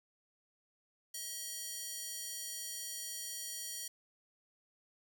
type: tone with high-pass filter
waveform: square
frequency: 638 Hz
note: D#5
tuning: 43 cents sharp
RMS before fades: -43 dBFS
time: 1.14-3.88 s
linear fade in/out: 5 ms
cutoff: 5600 Hz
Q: 0.97
effects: none